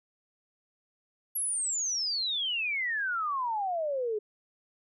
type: exponential sweep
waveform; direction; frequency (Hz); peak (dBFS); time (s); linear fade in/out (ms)
sine; down; 11510 to 411.5; -28; 1.35-4.19; 10
effects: none